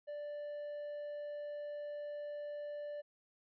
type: tone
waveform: triangle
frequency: 587.3 Hz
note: D5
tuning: in tune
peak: -39 dBFS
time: 0.07-3.02 s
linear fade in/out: 20 ms
effects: resampled to 11025 Hz